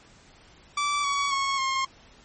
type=tone with pitch steps; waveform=sawtooth; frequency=1160 / 1128.9 / 1098.7 / 1069.3 Hz; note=D6 / C#6 / C#6 / C6; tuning=-22 / +31 / -16 / +37 cents; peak=-20 dBFS; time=0.77-1.85 s; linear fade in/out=5 ms; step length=270 ms; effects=pink hiss -54 dBFS RMS until 2.24 s + MP3 32 kbps